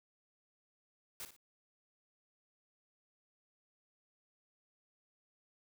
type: noise with echo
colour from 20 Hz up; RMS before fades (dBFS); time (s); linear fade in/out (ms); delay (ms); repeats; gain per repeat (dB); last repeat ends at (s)
white; -45; 1.2-1.25; 0; 57; 2; -10; 1.364
effects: none